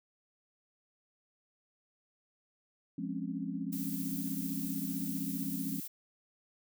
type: chord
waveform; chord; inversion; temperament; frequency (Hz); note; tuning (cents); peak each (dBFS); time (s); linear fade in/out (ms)
sine; Db major seventh; first; equal; 174.61 / 207.7 / 261.6 / 277.2; F3 / Ab3 / C4 / Db4; 0 / 0 / 0 / 0; -40; 2.98-5.8; 5
type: noise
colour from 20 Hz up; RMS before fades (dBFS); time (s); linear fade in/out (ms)
violet; -42; 3.72-5.88; 10
effects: none